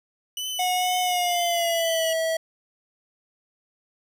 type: tone with vibrato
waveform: sawtooth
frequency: 2960 Hz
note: F#7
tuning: in tune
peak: -25 dBFS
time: 0.37-2.13 s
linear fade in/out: 2 ms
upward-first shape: triangle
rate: 2.1 Hz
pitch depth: 52 cents each way
type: tone with pitch glide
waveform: square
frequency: 729 to 649.5 Hz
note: F#5 to E5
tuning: -26 to -26 cents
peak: -23 dBFS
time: 0.59-2.37 s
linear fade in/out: 5 ms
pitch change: -200 cents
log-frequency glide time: 1.02-2.01 s
effects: none